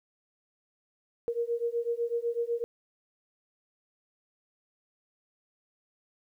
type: beating tone pair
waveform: sine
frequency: 466.2 / 474.2 Hz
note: A#4 / A#4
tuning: 0 / +30 cents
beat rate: 8 Hz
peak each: -31 dBFS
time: 1.28-2.64 s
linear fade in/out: 0 ms
effects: 11-bit